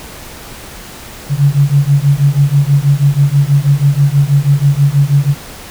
sine beating tone pair, 138.59 / 144.79 Hz, C#3 / D3, 0 / -24 cents, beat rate 6.2 Hz, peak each -10 dBFS, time 1.29-5.35 s, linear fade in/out 50 ms, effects pink hiss -31 dBFS RMS until 5.7 s

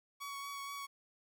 sawtooth tone with vibrato, 1122 Hz, C#6, 21 cents sharp, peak -38 dBFS, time 0.2-0.87 s, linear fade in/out 20 ms, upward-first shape triangle, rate 4.2 Hz, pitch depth 18 cents each way, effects 12-bit

